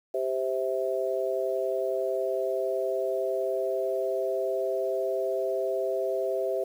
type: chord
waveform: sine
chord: C major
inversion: second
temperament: just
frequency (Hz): 392.4 / 523.3 / 654.1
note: G4 / C5 / E5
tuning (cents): +2 / 0 / -14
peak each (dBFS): -30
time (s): 0.14-6.64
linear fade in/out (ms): 5
effects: 9-bit